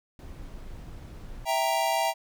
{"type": "noise", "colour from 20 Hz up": "brown", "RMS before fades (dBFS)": -41, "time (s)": [0.19, 1.45], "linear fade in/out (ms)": 2}
{"type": "chord", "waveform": "square", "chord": "E diminished", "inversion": "none", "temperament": "equal", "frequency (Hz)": [659.3, 784, 932.3], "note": ["E5", "G5", "Bb5"], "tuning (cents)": [0, 0, 0], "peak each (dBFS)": -29, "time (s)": [1.45, 2.14], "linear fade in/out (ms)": 50}
{"effects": []}